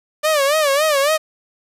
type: tone with vibrato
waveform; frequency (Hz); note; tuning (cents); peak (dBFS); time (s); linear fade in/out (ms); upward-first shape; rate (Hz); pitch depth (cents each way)
sawtooth; 587.3; D5; 0; -10; 0.23-1.18; 20; sine; 3.6; 130
effects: resampled to 32000 Hz + 7-bit